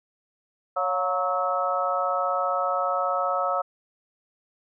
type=harmonic tone with a mistuned harmonic; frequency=185 Hz; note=F#3; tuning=in tune; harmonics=3 / 4 / 5 / 6 / 7; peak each=-28 / -28 / -34 / -33 / -26 dBFS; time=0.76-3.62 s; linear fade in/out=10 ms; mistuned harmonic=4; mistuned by=-57 cents; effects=none